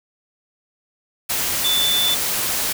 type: tone in noise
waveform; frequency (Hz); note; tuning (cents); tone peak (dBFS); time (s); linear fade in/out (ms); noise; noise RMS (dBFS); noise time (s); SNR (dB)
sine; 3512; A7; -4; -17; 1.64-2.15; 10; white; -22; 1.29-2.73; +2
effects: none